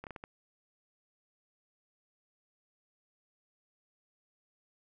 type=slowing click train; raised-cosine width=0.5 ms; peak=-28 dBFS; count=5; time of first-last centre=0.04-0.239 s; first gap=28 ms; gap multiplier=1.4; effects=none